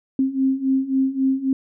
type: beating tone pair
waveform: sine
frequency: 263.9 / 267.6 Hz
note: C4 / C4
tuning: +15 / +39 cents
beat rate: 3.7 Hz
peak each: -22 / -19 dBFS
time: 0.19-1.53 s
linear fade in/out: 2 ms
effects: none